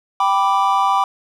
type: chord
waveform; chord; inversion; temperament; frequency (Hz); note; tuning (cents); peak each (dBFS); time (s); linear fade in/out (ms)
triangle; G major; none; equal; 784 / 987.8 / 1174.7; G5 / B5 / D6; 0 / 0 / 0; -16; 0.2-1.04; 2
effects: none